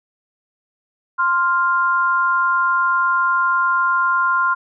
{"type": "tone pair together", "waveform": "sine", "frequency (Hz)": [1050, 1398.2], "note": ["C6", "F6"], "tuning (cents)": [6, 2], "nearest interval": "perfect fourth", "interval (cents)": 496, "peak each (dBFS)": -17, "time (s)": [1.18, 4.55], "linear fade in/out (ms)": 20, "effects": []}